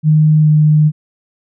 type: tone with pitch glide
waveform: sine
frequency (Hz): 154.1 to 152.42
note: D#3 to D#3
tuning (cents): -16 to -35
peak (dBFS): -6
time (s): 0.03-0.92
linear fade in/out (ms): 50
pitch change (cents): -19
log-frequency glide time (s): 0.41-0.48
effects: none